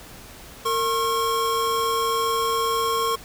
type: tone pair together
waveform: square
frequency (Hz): 458 / 1082.7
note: A#4 / C#6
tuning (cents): -31 / -41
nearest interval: octave + minor third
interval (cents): 1490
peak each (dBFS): -26 / -23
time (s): 0.65-3.16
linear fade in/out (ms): 10
effects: pink hiss -43 dBFS RMS until 3.24 s